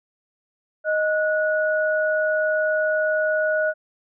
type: tone pair together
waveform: sine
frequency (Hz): 622.3 / 1463.5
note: D#5 / F#6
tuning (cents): 0 / -19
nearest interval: octave + minor third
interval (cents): 1481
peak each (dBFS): -20 / -23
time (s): 0.84-3.74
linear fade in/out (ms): 50
effects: none